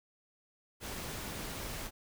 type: noise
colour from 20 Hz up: pink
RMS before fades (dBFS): -41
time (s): 0.8-1.91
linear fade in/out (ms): 50
effects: none